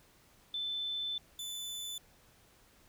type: tone pair in turn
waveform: sine / sawtooth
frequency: 3525 / 3503 Hz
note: A7 / A7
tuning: +2 / -8 cents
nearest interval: unison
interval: 10 cents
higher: first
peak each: -34 / -36 dBFS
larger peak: first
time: 0.54-1.18 / 1.39-1.98 s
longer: first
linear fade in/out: 2 ms
effects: pink hiss -64 dBFS RMS until 2.88 s